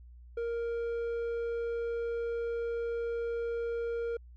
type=tone with low-pass filter; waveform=square; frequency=466.8 Hz; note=A#4; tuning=2 cents sharp; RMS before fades=-34 dBFS; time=0.37-4.17 s; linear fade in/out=5 ms; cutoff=1200 Hz; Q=0.53; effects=added 60 Hz sine -49 dBFS peak until 4.36 s